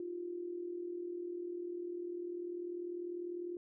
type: tone with amplitude modulation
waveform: sine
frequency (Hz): 350.4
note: F4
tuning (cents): +6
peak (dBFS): -36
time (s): 0-3.57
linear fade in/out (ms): 2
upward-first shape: sine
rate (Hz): 40.1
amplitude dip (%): 60
effects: none